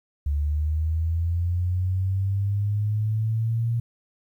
sine linear sweep, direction up, 71.4 to 117.5 Hz, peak -21 dBFS, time 0.26-3.8 s, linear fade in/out 5 ms, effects 10-bit

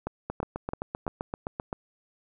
two click trains, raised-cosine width 1 ms, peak -17 / -16 dBFS, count 12 / 4, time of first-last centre 0.3-1.729 / 0.07-1.067 s, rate 7.7 / 3.01 Hz, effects none

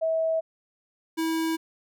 sine / square tone pair in turn, 647 / 324.3 Hz, E5 / E4, -32 / -28 cents, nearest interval octave, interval 1196 cents, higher first, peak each -22 / -25 dBFS, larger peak first, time 0.01-0.41 / 1.17-1.57 s, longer neither, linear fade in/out 20 ms, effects none

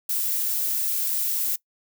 violet noise, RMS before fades -25 dBFS, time 0.09-1.56 s, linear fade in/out 5 ms, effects noise-tail reverb RT60 0.1 s tail -21 dB re dry

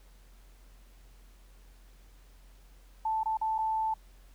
sine tone with dropouts, 880 Hz, A5, in tune, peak -27 dBFS, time 3.05-3.94 s, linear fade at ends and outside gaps 5 ms, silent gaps 3.234-3.257 / 3.372-3.413 / 3.582-3.586 s, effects added 44 Hz sine -53 dBFS peak until 4.34 s + pink hiss -64 dBFS RMS until 4.34 s

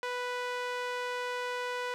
sawtooth tone with band-pass filter, 493.9 Hz, B4, in tune, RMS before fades -35 dBFS, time 0.03-1.94 s, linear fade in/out 0 ms, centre 1500 Hz, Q 0.62, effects 11-bit

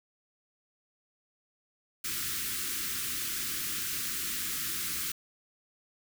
white band-stop noise, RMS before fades -34 dBFS, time 2.04-5.12 s, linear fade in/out 5 ms, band 390 to 1200 Hz, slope 48 dB/octave, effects none

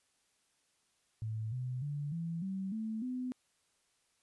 sine tone with pitch steps, 110 / 126.36 / 145.15 / 166.73 / 191.52 / 220 / 252.7 Hz, A2 / B2 / D3 / E3 / G3 / A3 / B3, 0 / +40 / -20 / +20 / -40 / 0 / +40 cents, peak -35 dBFS, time 1.22-3.32 s, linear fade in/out 0 ms, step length 300 ms, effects white hiss -75 dBFS RMS until 4.22 s + resampled to 24000 Hz

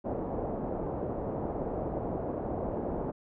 white low-pass noise, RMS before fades -34 dBFS, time 0.04-3.12 s, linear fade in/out 20 ms, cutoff 690 Hz, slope 24 dB/octave, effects none

